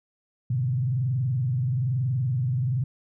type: tone with frequency modulation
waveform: sine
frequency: 127 Hz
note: B2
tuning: 49 cents sharp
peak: -22 dBFS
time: 0.5-2.84 s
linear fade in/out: 5 ms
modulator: 21.1 Hz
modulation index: 0.74
effects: none